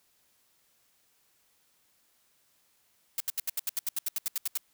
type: noise bursts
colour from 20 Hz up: blue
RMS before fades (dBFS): -30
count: 15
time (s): 3.18-4.575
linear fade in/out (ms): 2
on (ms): 23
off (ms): 75
effects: white hiss -69 dBFS RMS until 4.73 s